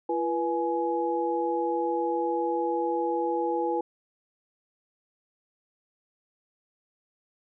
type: tone cluster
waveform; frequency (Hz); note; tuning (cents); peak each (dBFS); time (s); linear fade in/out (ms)
sine; 340.3 / 487.5 / 839; F4 / B4 / G#5; -45 / -23 / +17; -29; 0.09-3.81; 5
effects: none